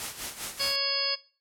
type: noise with tremolo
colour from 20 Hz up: white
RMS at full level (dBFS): -33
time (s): 0-0.76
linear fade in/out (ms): 0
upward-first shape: sine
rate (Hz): 5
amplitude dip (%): 70
type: harmonic tone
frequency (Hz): 554.4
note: C#5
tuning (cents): 0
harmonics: 1 / 2 / 3 / 4 / 5 / 6 / 8 / 9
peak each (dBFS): -37 / -39 / -40 / -38 / -37 / -38 / -29 / -29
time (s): 0.59-1.16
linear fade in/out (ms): 20
effects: noise-tail reverb RT60 0.4 s tail -20 dB re dry + low-pass 12000 Hz 12 dB/octave